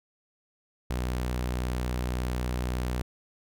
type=tone; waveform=sawtooth; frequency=61.8 Hz; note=B1; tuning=2 cents sharp; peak=-24 dBFS; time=0.9-3.02 s; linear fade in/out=5 ms; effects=none